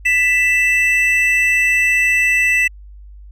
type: tone pair together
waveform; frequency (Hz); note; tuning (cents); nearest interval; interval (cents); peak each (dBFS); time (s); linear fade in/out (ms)
triangle; 1981.6 / 2647; B6 / E7; +5 / +7; perfect fourth; 502; -13; 0.05-2.68; 10
effects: added 50 Hz sine -35 dBFS peak until 3.31 s